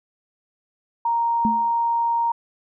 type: tone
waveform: sine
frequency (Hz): 932.3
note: A#5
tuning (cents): 0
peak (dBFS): -18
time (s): 1.05-2.32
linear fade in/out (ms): 5
type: tone with exponential decay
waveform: sine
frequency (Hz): 220.8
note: A3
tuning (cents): +6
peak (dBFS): -16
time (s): 1.45-1.72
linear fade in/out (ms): 0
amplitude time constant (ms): 58
effects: none